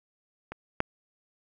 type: clicks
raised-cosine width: 0.5 ms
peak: -22 / -9 dBFS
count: 2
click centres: 0.52 / 0.804 s
effects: none